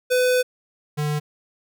square tone pair in turn, 502 / 149.25 Hz, B4 / D3, +28 / +28 cents, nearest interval octave + major sixth, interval 2100 cents, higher first, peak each -17 / -22 dBFS, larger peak first, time 0.1-0.43 / 0.97-1.2 s, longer first, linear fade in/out 20 ms, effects none

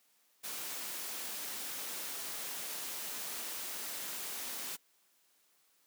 white noise, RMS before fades -41 dBFS, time 0.43-4.77 s, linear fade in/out 20 ms, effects white hiss -71 dBFS RMS until 5.86 s + high-pass 200 Hz 12 dB/octave

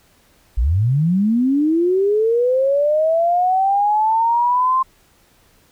sine linear sweep, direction up, 49 to 1055 Hz, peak -13 dBFS, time 0.57-4.83 s, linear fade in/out 10 ms, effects pink hiss -55 dBFS RMS until 5.71 s

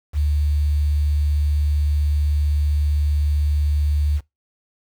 sine tone with quantisation, 73.7 Hz, D2, 7 cents sharp, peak -16 dBFS, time 0.13-4.21 s, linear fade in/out 50 ms, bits 7, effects noise-tail reverb RT60 0.2 s tail -23 dB re dry

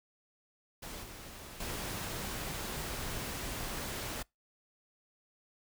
pink noise with level steps, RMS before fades -44 / -48 / -39 dBFS, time 0.82-4.23 s, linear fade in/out 10 ms, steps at 1.03 / 1.6 s, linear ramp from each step 5 ms, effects noise-tail reverb RT60 0.2 s tail -26 dB re dry

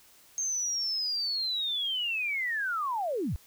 sine linear sweep, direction down, 6410 to 50.1 Hz, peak -28 dBFS, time 0.38-3.36 s, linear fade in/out 0 ms, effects white hiss -58 dBFS RMS until 3.46 s

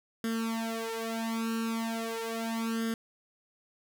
sawtooth tone with flanger, 226.6 Hz, A#3, 49 cents flat, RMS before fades -33 dBFS, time 0.24-2.94 s, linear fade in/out 2 ms, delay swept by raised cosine 0.6 to 3.7 ms, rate 0.38 Hz, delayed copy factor +0.95, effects none

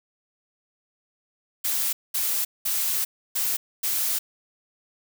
blue noise bursts at uneven times, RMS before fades -25 dBFS, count 5, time 1.64-1.93 / 2.14-2.45 / 2.65-3.05 / 3.35-3.57 / 3.83-4.19 s, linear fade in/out 10 ms, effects none

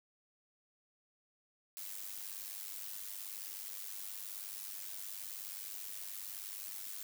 blue noise with amplitude modulation, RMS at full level -42 dBFS, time 1.77-7.03 s, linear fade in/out 0 ms, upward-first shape sine, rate 99 Hz, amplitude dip 70%, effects none

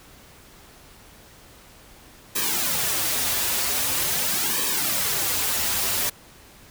white noise with flanger, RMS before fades -24 dBFS, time 2.35-6.1 s, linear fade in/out 10 ms, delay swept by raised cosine 1.4 to 6.7 ms, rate 0.44 Hz, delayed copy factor -0.9, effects pink hiss -49 dBFS RMS until 6.7 s

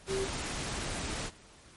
sine tone in noise, 386.8 Hz, G4, 23 cents flat, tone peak -30 dBFS, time 0.07-0.28 s, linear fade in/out 50 ms, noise pink, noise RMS -36 dBFS, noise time 0.06-1.31 s, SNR +3 dB, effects pink hiss -56 dBFS RMS until 1.76 s + MP3 48 kbps

